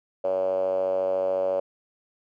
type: tone with band-pass filter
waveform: 5% pulse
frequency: 94 Hz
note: F#2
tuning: 28 cents sharp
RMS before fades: -25 dBFS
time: 0.24-1.6 s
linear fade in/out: 5 ms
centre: 560 Hz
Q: 9.7
effects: none